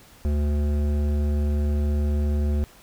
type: tone with hard clipping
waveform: sine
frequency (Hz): 73.42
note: D2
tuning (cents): 0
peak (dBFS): -22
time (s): 0.25-2.64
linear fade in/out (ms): 0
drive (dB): 13
effects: pink hiss -51 dBFS RMS until 2.82 s